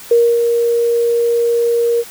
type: tone with ADSR envelope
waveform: sine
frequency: 470 Hz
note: A#4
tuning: 14 cents sharp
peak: -6 dBFS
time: 0.11-2.04 s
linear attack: 5 ms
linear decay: 260 ms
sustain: -5 dB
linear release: 44 ms
effects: white hiss -35 dBFS RMS until 2.1 s

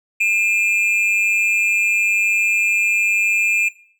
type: tone pair together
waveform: triangle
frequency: 2411 / 2612 Hz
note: D7 / E7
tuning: +45 / -17 cents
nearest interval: minor second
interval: 138 cents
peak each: -14 / -17 dBFS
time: 0.2-3.69 s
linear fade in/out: 10 ms
effects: noise-tail reverb RT60 0.5 s tail -18 dB re dry

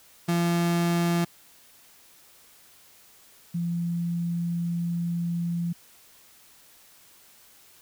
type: tone pair in turn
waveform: 35% pulse / sine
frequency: 171.2 / 171.2 Hz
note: F3 / F3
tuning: -34 / -34 cents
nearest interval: unison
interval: 0 cents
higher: neither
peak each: -20 / -25 dBFS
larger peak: first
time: 0.28-1.25 / 3.54-5.73 s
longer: second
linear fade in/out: 10 ms
effects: white hiss -55 dBFS RMS until 7.81 s

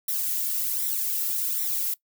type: noise with flanger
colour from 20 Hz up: violet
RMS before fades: -27 dBFS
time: 0.08-1.94 s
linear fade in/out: 5 ms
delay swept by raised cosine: 0.52 to 2.22 ms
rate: 1.3 Hz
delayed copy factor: +0.7
effects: noise-tail reverb RT60 0.1 s tail -20 dB re dry

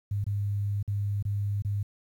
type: tone with dropouts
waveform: sine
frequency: 101.5 Hz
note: G#2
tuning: 39 cents flat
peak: -26 dBFS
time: 0.11-1.83 s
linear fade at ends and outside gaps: 5 ms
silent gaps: 0.242-0.265 / 0.828-0.877 / 1.226-1.251 / 1.622-1.648 s
effects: 10-bit

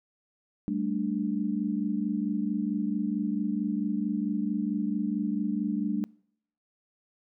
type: chord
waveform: sine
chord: G suspended second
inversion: none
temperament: just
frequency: 196 / 220.5 / 294 Hz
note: G3 / A3 / D4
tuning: 0 / +4 / +2 cents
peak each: -31 dBFS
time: 0.68-6.04 s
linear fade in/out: 0 ms
effects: noise-tail reverb RT60 0.7 s tail -26 dB re dry

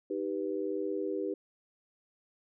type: chord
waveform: sine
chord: Eb augmented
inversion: none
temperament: equal with one note detuned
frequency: 311.1 / 392 / 491.3 Hz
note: Eb4 / G4 / B4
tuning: 0 / 0 / -9 cents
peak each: -36 / -34 / -37 dBFS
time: 0.1-1.34 s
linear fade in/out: 5 ms
effects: none

